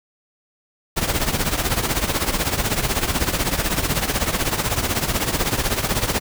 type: noise with tremolo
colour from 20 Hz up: pink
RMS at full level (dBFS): -18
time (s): 0.96-6.2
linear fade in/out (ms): 20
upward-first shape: triangle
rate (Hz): 16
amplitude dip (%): 80
effects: none